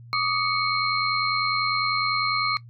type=tone cluster; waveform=sine; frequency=1151 / 1241 / 2218 / 4182 Hz; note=D6 / D#6 / C#7 / C8; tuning=-35 / -5 / 0 / -2 cents; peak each=-27 dBFS; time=0.13-2.57 s; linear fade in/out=0 ms; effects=noise-tail reverb RT60 0.1 s tail -18 dB re dry + added 118 Hz sine -42 dBFS peak until 2.69 s